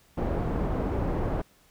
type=low-pass noise; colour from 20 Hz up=pink; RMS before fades=-28 dBFS; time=0.17-1.42 s; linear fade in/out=10 ms; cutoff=750 Hz; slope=12 dB/octave; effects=pink hiss -61 dBFS RMS until 1.7 s